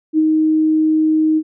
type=tone with ADSR envelope; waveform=sine; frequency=312.9 Hz; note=D#4; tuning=10 cents sharp; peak=-9 dBFS; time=0.13-1.43 s; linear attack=50 ms; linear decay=36 ms; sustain=-2 dB; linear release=58 ms; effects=none